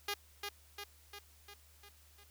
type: tone with echo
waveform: 5% pulse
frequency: 407.7 Hz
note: G#4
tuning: 32 cents flat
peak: -24 dBFS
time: 0.08-0.14 s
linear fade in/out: 5 ms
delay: 350 ms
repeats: 6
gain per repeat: -4 dB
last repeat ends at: 2.24 s
effects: added 74 Hz sine -63 dBFS peak until 2.3 s + white hiss -65 dBFS RMS until 2.3 s